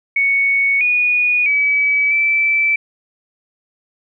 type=tone with pitch steps; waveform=sine; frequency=2222 / 2460 / 2285 / 2322 Hz; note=C#7 / D#7 / D7 / D7; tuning=+4 / -20 / -48 / -20 cents; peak=-12 dBFS; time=0.16-2.76 s; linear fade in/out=5 ms; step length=650 ms; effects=none